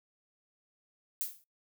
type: noise with exponential decay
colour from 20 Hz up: violet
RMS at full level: -31 dBFS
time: 1.21-1.44 s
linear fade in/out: 0 ms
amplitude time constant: 50 ms
effects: noise-tail reverb RT60 0.2 s tail -26 dB re dry